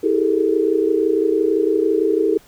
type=tone cluster; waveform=sine; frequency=323.7 / 392.5 / 418.6 / 450.3 Hz; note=E4 / G4 / G#4 / A4; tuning=-31 / +2 / +14 / +40 cents; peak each=-20 dBFS; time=0.03-2.38 s; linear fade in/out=10 ms; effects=pink hiss -50 dBFS RMS until 2.47 s